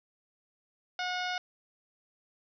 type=harmonic tone; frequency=726 Hz; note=F#5; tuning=33 cents flat; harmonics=1 / 2 / 3 / 4 / 5 / 6 / 7 / 8; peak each=-35 / -36 / -40 / -42 / -42 / -47 / -44 / -52 dBFS; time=0.99-1.38 s; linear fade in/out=2 ms; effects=none